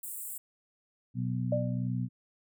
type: high-pass noise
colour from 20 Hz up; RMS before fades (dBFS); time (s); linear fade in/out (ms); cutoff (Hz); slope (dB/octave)
pink; -40; 0.03-0.38; 5; 7600; 96
type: harmonic tone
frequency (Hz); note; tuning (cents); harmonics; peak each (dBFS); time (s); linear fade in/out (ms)
61.74; B1; 0; 2 / 3 / 4; -31 / -35 / -37; 1.14-2.09; 50
type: tone with exponential decay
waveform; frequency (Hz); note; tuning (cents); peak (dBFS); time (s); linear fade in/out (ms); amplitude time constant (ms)
sine; 594; D5; +20; -24; 1.52-1.88; 5; 77
effects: none